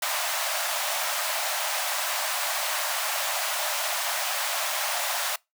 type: high-pass noise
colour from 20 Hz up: pink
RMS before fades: -28 dBFS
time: 0.02-5.36 s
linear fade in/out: 5 ms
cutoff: 580 Hz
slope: 96 dB/octave
effects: noise-tail reverb RT60 0.2 s tail -24 dB re dry

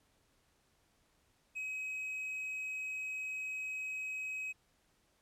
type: tone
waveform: triangle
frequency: 2541 Hz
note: D#7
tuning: 36 cents sharp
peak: -36 dBFS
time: 1.55-4.53 s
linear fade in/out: 20 ms
effects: pink hiss -73 dBFS RMS until 5.21 s + low-pass 12000 Hz 12 dB/octave

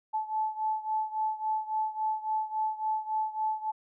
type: beating tone pair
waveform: sine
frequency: 867 / 870.6 Hz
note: A5 / A5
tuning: -26 / -19 cents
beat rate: 3.6 Hz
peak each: -30 / -33 dBFS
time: 0.13-3.72 s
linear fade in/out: 20 ms
effects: none

